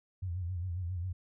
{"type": "tone with vibrato", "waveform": "sine", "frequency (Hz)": 89.2, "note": "F2", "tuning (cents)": 37, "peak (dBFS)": -33, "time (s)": [0.22, 1.13], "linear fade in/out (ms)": 10, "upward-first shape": "sine", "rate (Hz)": 7.4, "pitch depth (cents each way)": 97, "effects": []}